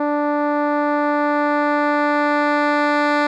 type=tone with low-pass filter sweep; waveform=10% pulse; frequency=293.7 Hz; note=D4; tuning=in tune; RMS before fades=-18 dBFS; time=0-3.27 s; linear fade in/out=5 ms; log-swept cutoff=860 to 3000 Hz; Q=0.74; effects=none